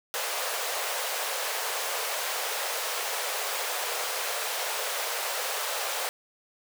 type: high-pass noise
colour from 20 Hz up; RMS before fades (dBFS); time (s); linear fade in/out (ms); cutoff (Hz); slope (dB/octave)
pink; -31; 0.14-6.09; 0; 460; 48
effects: none